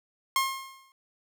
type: tone with exponential decay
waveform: sawtooth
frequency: 1071 Hz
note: C6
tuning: 40 cents sharp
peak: -17 dBFS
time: 0.36-0.92 s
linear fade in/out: 1 ms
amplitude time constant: 120 ms
effects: none